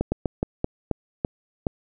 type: slowing click train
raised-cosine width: 2 ms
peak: -9 dBFS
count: 8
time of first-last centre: 0.01-1.668 s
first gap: 110 ms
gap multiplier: 1.25
effects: none